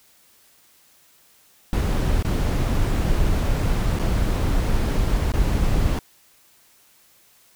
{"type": "noise with dropouts", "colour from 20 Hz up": "brown", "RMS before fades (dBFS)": -20, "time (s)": [1.73, 5.99], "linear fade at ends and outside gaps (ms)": 1, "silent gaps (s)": [[2.226, 2.248], [3.99, 3.995], [5.32, 5.337]], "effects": ["white hiss -56 dBFS RMS until 7.55 s"]}